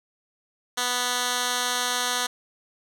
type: tone with band-pass filter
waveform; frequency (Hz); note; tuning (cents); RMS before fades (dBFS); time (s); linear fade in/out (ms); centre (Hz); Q
10% pulse; 246.9; B3; 0; -26; 0.77-2.27; 10; 5200; 0.56
effects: none